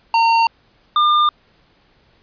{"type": "tone pair in turn", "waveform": "square", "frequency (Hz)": [915, 1203.7], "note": ["A#5", "D6"], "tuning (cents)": [-32, 42], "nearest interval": "perfect fourth", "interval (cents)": 474, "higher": "second", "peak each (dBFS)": -12, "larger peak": "neither", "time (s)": [[0.14, 0.47], [0.96, 1.29]], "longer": "neither", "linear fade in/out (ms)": 2, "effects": ["pink hiss -56 dBFS RMS until 2.22 s", "resampled to 11025 Hz"]}